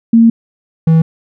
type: tone pair in turn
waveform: sine / triangle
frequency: 229 / 161.93 Hz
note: A#3 / E3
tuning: -31 / -31 cents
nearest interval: tritone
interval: 600 cents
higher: first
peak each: -3 dBFS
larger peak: neither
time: 0.13-0.3 / 0.87-1.02 s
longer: first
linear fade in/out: 5 ms
effects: none